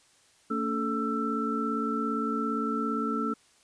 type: tone cluster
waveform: sine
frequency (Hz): 226.2 / 283.7 / 435.8 / 1332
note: A3 / C#4 / A4 / E6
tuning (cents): +48 / +40 / -17 / +18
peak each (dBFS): -31 / -33 / -35 / -31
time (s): 0.5-3.34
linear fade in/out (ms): 10
effects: white hiss -62 dBFS RMS until 3.63 s + resampled to 22050 Hz